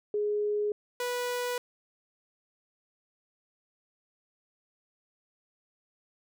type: tone pair in turn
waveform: sine / sawtooth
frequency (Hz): 416.9 / 490.8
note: G#4 / B4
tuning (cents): +7 / -11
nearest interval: minor third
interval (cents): 282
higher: second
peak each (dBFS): -26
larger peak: neither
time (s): 0.14-0.72 / 1-1.58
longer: neither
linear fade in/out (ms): 2
effects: none